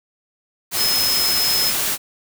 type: tone in noise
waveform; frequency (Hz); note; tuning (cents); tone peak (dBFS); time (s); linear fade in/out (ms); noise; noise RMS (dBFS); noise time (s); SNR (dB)
sine; 5150; E8; -41; -18; 0.76-1.73; 50; white; -21; 0.71-1.98; 0
effects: none